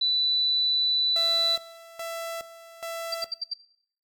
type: tone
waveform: sine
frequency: 3976 Hz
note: B7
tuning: 11 cents sharp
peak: -22 dBFS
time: 0.01-1.56 s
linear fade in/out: 5 ms
type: tone with tremolo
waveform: sawtooth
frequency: 666 Hz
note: E5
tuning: 18 cents sharp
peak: -28 dBFS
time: 1.16-3.26 s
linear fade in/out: 2 ms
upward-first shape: square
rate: 1.2 Hz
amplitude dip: 80%
type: tone bursts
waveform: sine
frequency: 4699 Hz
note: D8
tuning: in tune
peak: -26 dBFS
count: 5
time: 3.12-3.537 s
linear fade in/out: 5 ms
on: 25 ms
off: 73 ms
effects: noise-tail reverb RT60 0.6 s tail -17 dB re dry